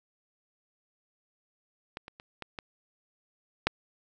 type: clicks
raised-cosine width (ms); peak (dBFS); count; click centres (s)
0.3; -21 / -27 / -30 / -22 / -21 / -7; 6; 1.971 / 2.081 / 2.199 / 2.423 / 2.588 / 3.67
effects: none